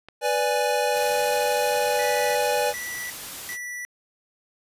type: click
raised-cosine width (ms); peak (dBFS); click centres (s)
0.3; -26; 0.086
type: chord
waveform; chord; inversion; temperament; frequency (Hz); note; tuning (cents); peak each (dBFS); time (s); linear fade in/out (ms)
square; G# diminished; first; equal; 493.9 / 587.3 / 830.6; B4 / D5 / G#5; 0 / 0 / 0; -26; 0.21-2.74; 50
type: noise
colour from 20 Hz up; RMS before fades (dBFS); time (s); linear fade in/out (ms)
white; -36; 0.92-3.58; 50
type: tone bursts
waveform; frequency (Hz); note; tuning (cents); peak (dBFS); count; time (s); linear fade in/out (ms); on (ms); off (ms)
square; 1961; B6; -13; -32; 3; 1.99-3.85; 0; 360; 390
effects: resampled to 32000 Hz